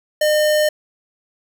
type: tone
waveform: square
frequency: 607 Hz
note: D#5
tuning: 43 cents flat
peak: -14 dBFS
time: 0.21-0.69 s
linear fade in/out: 5 ms
effects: none